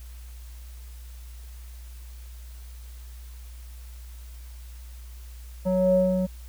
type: tone with low-pass filter sweep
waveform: square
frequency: 185 Hz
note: F#3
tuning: in tune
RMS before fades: -22 dBFS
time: 5.65-6.27 s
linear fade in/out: 20 ms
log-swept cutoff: 680 to 440 Hz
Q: 6.8
effects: added 60 Hz sine -39 dBFS peak until 6.48 s + white hiss -54 dBFS RMS until 6.48 s